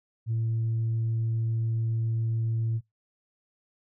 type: tone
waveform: sine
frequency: 113.4 Hz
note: A#2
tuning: 47 cents flat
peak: -23 dBFS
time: 0.26-2.81 s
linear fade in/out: 50 ms
effects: noise-tail reverb RT60 0.2 s tail -26 dB re dry + tanh soft clip ceiling -22 dBFS